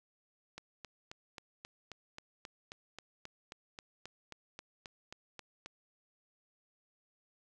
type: click train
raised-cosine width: 0.2 ms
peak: -28 dBFS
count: 20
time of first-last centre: 0.58-5.66 s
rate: 3.74 Hz
effects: none